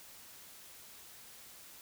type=silence; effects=white hiss -54 dBFS RMS until 1.81 s